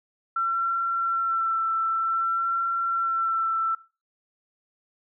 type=tone with vibrato; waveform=sine; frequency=1347 Hz; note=E6; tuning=37 cents sharp; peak=-22 dBFS; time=0.36-3.75 s; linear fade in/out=5 ms; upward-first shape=sine; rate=0.53 Hz; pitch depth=18 cents each way; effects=noise-tail reverb RT60 0.3 s tail -18 dB re dry